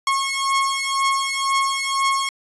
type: beating tone pair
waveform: sawtooth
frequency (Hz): 1089 / 1091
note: C#6 / C#6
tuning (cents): -31 / -28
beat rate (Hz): 2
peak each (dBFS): -18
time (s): 0.07-2.29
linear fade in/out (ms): 2
effects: resampled to 24000 Hz